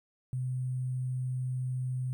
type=tone with sample-and-hold; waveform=sine; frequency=127.6 Hz; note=C3; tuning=43 cents flat; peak=-30 dBFS; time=0.33-2.13 s; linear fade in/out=0 ms; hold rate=8820 Hz; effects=none